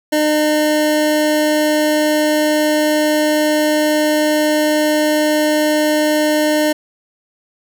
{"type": "tone pair together", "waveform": "square", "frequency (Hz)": [303.7, 607.4], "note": ["D#4", "D#5"], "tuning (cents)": [-42, -42], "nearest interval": "octave", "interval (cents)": 1200, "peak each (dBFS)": -16, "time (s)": [0.12, 6.73], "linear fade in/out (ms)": 10, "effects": []}